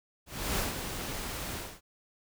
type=noise with ADSR envelope; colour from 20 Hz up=pink; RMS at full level=-30 dBFS; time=0.26-1.81 s; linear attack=310 ms; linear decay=160 ms; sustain=-7 dB; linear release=260 ms; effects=none